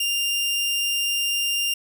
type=tone; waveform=sawtooth; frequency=2796 Hz; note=F7; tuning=1 cent sharp; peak=-18 dBFS; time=0-1.74 s; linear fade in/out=5 ms; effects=none